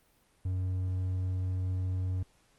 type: tone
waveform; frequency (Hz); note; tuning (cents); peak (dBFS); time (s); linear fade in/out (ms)
triangle; 92.5; F#2; 0; -27; 0.45-2.23; 5
effects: pink hiss -67 dBFS RMS until 2.58 s + Opus 32 kbps